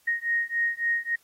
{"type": "beating tone pair", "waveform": "sine", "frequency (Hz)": [1864.7, 1868.3], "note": ["A#6", "A#6"], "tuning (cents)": [0, 3], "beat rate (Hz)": 3.6, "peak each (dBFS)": -27, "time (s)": [0.07, 1.16], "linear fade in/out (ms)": 10, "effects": ["white hiss -63 dBFS RMS until 1.23 s", "AAC 48 kbps"]}